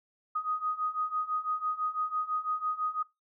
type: beating tone pair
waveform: sine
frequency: 1244.5 / 1250.5 Hz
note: D#6 / D#6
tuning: 0 / +8 cents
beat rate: 6 Hz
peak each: -34 / -31 dBFS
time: 0.35-3.03 s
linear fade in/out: 10 ms
effects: noise-tail reverb RT60 0.2 s tail -20 dB re dry